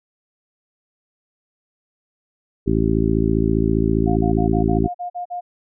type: harmonic tone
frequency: 55 Hz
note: A1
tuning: in tune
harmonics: 1 / 2 / 3 / 4 / 5 / 6 / 7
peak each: -23 / -23 / -23 / -23 / -23 / -23 / -23 dBFS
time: 2.66-4.88 s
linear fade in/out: 20 ms
type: tone bursts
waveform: sine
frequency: 710 Hz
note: F5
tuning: 28 cents sharp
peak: -24 dBFS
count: 9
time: 4.06-5.41 s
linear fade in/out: 20 ms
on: 110 ms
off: 45 ms
effects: none